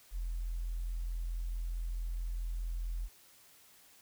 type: tone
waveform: sine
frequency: 42.31 Hz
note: E1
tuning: 46 cents sharp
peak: -33 dBFS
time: 0.11-3.09 s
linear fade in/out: 50 ms
effects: tanh soft clip ceiling -29 dBFS + white hiss -61 dBFS RMS until 4.01 s